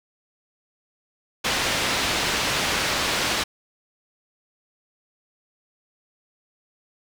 white low-pass noise, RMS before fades -24 dBFS, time 1.44-3.44 s, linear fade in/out 10 ms, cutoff 4100 Hz, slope 12 dB/octave, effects none

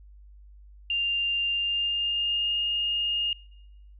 sine tone with pitch glide, 2794 to 2838 Hz, F7 to F7, 0 to +27 cents, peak -24 dBFS, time 0.9-3.33 s, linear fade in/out 2 ms, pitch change +27 cents, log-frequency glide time 1.5-2.56 s, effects noise-tail reverb RT60 1.0 s tail -25 dB re dry + added 50 Hz sine -47 dBFS peak until 3.99 s

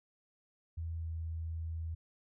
sine tone with pitch glide, 82.41 to 81.56 Hz, E2 to E2, 0 to -18 cents, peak -36 dBFS, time 0.77-1.95 s, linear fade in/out 10 ms, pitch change -18 cents, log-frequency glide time 0.97-1.05 s, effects none

